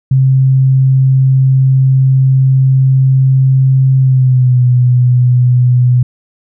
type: tone with pitch glide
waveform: sine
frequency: 132.5 to 124.34 Hz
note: C3 to B2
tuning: +22 to +12 cents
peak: -5 dBFS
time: 0.11-6.03 s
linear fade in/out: 5 ms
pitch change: -110 cents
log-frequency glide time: 3.98-4.63 s
effects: none